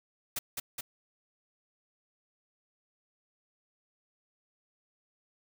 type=noise with echo; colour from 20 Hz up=white; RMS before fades=-34 dBFS; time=0.36-0.39 s; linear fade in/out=5 ms; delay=210 ms; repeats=2; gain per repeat=-2 dB; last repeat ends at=0.81 s; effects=none